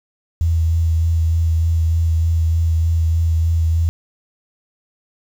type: tone with vibrato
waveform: sine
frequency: 82.1 Hz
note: E2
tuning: 6 cents flat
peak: -13 dBFS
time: 0.41-3.89 s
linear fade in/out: 0 ms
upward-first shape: sine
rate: 3.3 Hz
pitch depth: 20 cents each way
effects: 7-bit